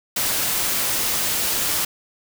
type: noise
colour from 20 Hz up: white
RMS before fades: -22 dBFS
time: 0.16-1.85 s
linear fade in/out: 5 ms
effects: none